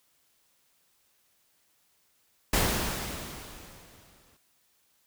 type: noise with exponential decay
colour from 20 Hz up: pink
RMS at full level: -24 dBFS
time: 2.53-4.37 s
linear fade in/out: 5 ms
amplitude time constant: 400 ms
effects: white hiss -69 dBFS RMS until 5.06 s